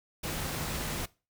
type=tone in noise; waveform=sine; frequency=151.7 Hz; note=D#3; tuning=44 cents flat; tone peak=-42 dBFS; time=0.23-1.06 s; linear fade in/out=10 ms; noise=pink; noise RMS=-35 dBFS; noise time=0.23-1.06 s; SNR=-10 dB; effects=noise-tail reverb RT60 0.3 s tail -21 dB re dry